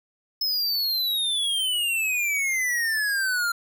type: exponential sweep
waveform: square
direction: down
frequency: 5220 to 1378 Hz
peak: -23 dBFS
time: 0.41-3.52 s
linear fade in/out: 5 ms
effects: none